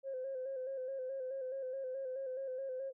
sine tone with vibrato, 526 Hz, C5, 9 cents sharp, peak -37 dBFS, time 0.03-2.93 s, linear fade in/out 50 ms, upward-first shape square, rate 4.7 Hz, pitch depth 46 cents each way, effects tanh soft clip ceiling -33 dBFS

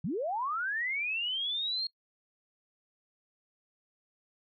sine linear sweep, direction up, 133.4 to 4289 Hz, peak -30 dBFS, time 0.04-1.87 s, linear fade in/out 5 ms, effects noise-tail reverb RT60 0.1 s tail -26 dB re dry

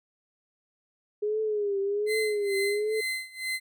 sine tone with vibrato, 414.1 Hz, G#4, 5 cents flat, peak -25 dBFS, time 1.22-3.01 s, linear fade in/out 10 ms, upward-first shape triangle, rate 1.3 Hz, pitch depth 100 cents each way
35% pulse tone with tremolo, 2057 Hz, C7, 30 cents flat, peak -26 dBFS, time 2.06-3.6 s, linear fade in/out 50 ms, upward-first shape sine, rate 2.2 Hz, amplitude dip 90%
effects none

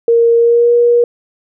sine tone with pitch glide, 465.6 to 477 Hz, A#4 to A#4, -2 to +40 cents, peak -6 dBFS, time 0.08-1.04 s, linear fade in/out 2 ms, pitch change +42 cents, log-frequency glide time 0.36-0.73 s, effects none

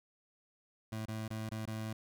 25% pulse tone with dropouts, 109.7 Hz, A2, 5 cents flat, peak -34 dBFS, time 0.92-1.93 s, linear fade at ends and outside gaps 5 ms, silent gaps 1.057-1.083 / 1.28-1.304 / 1.492-1.514 / 1.656-1.675 s, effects none

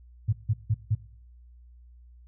sine tone bursts, 107.5 Hz, A2, 40 cents flat, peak -20 dBFS, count 4, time 0.28-0.952 s, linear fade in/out 10 ms, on 48 ms, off 160 ms, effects noise-tail reverb RT60 0.6 s tail -19 dB re dry + added 60 Hz sine -49 dBFS peak until 2.27 s

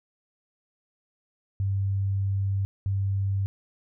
sine tone pair in turn, 98 / 98 Hz, G2 / G2, 0 / 0 cents, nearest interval unison, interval 0 cents, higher neither, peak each -23 dBFS, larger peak neither, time 1.6-2.65 / 2.86-3.46 s, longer first, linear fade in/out 0 ms, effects none

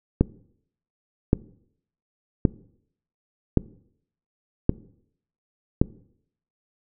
click train, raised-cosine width 3 ms, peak -3 dBFS, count 6, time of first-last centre 0.21-5.815 s, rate 0.892 Hz, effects noise-tail reverb RT60 0.7 s tail -21 dB re dry

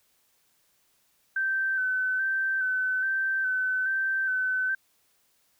sine tone with vibrato, 1537 Hz, G6, 35 cents flat, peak -24 dBFS, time 1.36-4.75 s, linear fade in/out 5 ms, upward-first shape square, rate 1.2 Hz, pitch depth 23 cents each way, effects white hiss -68 dBFS RMS until 5.59 s

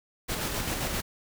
pink noise with tremolo, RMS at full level -30 dBFS, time 0.28-1.02 s, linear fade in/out 20 ms, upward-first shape square, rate 7.6 Hz, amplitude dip 30%, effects none

